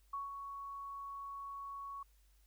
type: tone with ADSR envelope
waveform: sine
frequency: 1114 Hz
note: C#6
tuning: 8 cents sharp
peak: -37 dBFS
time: 0.13-2.03 s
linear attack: 7 ms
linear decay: 160 ms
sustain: -6 dB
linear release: 4 ms
effects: added 50 Hz sine -65 dBFS peak until 2.46 s + white hiss -75 dBFS RMS until 2.46 s